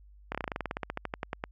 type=slowing click train; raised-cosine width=0.5 ms; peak=-17 dBFS; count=20; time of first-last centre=0.32-1.439 s; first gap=27 ms; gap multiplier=1.08; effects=added 50 Hz sine -52 dBFS peak until 1.51 s